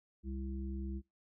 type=harmonic tone; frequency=66.4 Hz; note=C2; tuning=26 cents sharp; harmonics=1 / 3 / 5; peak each=-39 / -44 / -47 dBFS; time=0.23-1.02 s; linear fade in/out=50 ms; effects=noise-tail reverb RT60 0.2 s tail -22 dB re dry